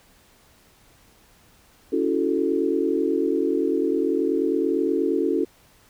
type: chord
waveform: sine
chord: F# minor seventh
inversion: second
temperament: equal with one note detuned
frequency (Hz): 281.2 / 329.6 / 370 / 440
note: C#4 / E4 / F#4 / A4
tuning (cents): +25 / 0 / 0 / 0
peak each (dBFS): -25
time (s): 1.92-5.45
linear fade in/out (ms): 10
effects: pink hiss -56 dBFS RMS until 5.89 s